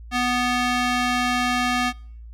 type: tone with band-pass filter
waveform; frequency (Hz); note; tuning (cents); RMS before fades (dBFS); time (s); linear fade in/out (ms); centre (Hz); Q
square; 246.9; B3; 0; -22; 0.11-1.93; 50; 2100; 0.62
effects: noise-tail reverb RT60 0.6 s tail -26 dB re dry + added 57 Hz sine -37 dBFS peak until 2.33 s